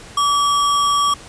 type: tone with sample-and-hold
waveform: sine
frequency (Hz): 1152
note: D6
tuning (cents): -34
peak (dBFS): -13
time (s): 0.17-1.14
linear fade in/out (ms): 5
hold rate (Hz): 4410
effects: pink hiss -39 dBFS RMS until 1.28 s + resampled to 22050 Hz